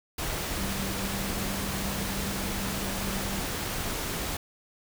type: tone in noise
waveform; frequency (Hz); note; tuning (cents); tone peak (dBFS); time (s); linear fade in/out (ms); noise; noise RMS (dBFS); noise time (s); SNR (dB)
sine; 196; G3; 0; -35; 0.58-3.4; 5; pink; -32; 0.18-4.37; -6
effects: none